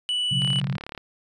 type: tone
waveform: triangle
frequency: 2960 Hz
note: F#7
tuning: in tune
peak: -21 dBFS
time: 0.09-0.6 s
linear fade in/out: 0 ms
type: chord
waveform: sine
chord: B suspended second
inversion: none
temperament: equal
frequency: 123.47 / 138.59 / 185 Hz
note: B2 / C#3 / F#3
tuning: 0 / 0 / 0 cents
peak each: -31 / -25 / -30 dBFS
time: 0.31-0.77 s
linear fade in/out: 10 ms
type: click train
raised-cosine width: 0.3 ms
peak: -19 dBFS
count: 21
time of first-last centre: 0.42-0.977 s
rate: 35.9 Hz
effects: resampled to 24000 Hz